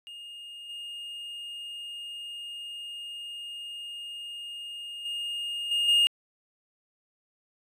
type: tone with level steps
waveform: triangle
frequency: 2839 Hz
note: F7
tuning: 28 cents sharp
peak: -39 / -35 / -29 / -22 / -17 dBFS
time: 0.07-6.07 s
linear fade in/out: 0 ms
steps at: 0.69 / 5.05 / 5.71 / 5.88 s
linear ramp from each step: 5 ms
effects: resampled to 32000 Hz